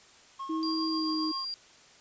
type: tone with tremolo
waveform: triangle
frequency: 1082 Hz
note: C#6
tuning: 42 cents flat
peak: -32 dBFS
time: 0.39-1.45 s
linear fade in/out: 10 ms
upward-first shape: triangle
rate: 7.4 Hz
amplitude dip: 55%
type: tone with pitch glide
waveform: sine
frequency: 320.3 to 313.7 Hz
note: E4 to D#4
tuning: -50 to +14 cents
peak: -29 dBFS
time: 0.49-1.32 s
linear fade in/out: 10 ms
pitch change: -36 cents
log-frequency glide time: 0.9-1.11 s
type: tone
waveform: sine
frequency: 4769 Hz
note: D8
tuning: 26 cents sharp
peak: -33 dBFS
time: 0.63-1.54 s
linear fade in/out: 0 ms
effects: white hiss -56 dBFS RMS until 2 s + resampled to 16000 Hz